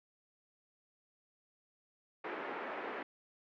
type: band-pass noise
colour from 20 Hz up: pink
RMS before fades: -42 dBFS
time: 2.24-3.03 s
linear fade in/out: 5 ms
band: 300 to 2200 Hz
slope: 24 dB/octave
effects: none